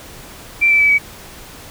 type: tone with pitch steps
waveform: sine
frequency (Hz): 2349 / 2323 / 2298 / 2273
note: D7 / D7 / D7 / C#7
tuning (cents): 0 / -20 / -38 / +43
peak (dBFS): -9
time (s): 0.61-0.986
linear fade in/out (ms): 20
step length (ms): 94
effects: pink hiss -37 dBFS RMS until 1.7 s